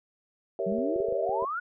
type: chord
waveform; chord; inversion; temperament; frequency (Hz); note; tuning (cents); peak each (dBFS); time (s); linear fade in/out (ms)
sine; G diminished seventh; none; equal; 392 / 466.2 / 554.4 / 659.3; G4 / Bb4 / Db5 / Fb5; 0 / 0 / 0 / 0; -33; 0.59-1.45; 2
type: exponential sweep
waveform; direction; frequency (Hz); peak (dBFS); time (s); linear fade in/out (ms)
sine; up; 180 to 1486; -29; 0.66-1.6; 10
type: clicks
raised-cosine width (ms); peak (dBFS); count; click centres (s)
2; -31; 8; 0.723 / 0.785 / 0.961 / 1.003 / 1.086 / 1.125 / 1.293 / 1.424
effects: none